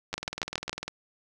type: two click trains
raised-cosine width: 0.2 ms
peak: -12 / -17 dBFS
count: 5 / 16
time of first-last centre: 0.14-0.695 / 0.13-0.88 s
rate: 7.21 / 20 Hz
effects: none